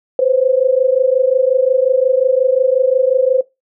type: tone pair together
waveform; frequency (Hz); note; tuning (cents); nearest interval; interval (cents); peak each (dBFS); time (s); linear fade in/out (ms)
sine; 506 / 531.6; B4 / C5; +42 / +27; minor second; 85; -13; 0.19-3.41; 2
effects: noise-tail reverb RT60 0.2 s tail -19 dB re dry